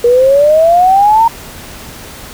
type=exponential sweep; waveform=sine; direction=up; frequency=471.4 to 932.3 Hz; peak=-4 dBFS; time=0.04-1.28 s; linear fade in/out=5 ms; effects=pink hiss -30 dBFS RMS until 2.33 s